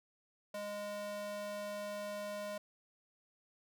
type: tone with high-pass filter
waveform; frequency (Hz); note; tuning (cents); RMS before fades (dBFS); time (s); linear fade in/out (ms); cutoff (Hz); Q
square; 206; G#3; -14; -42; 0.54-2.58; 5; 460; 7
effects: none